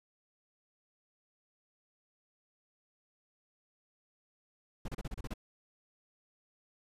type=noise bursts; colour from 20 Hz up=brown; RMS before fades=-38 dBFS; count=8; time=4.85-5.338 s; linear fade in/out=5 ms; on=33 ms; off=32 ms; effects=resampled to 32000 Hz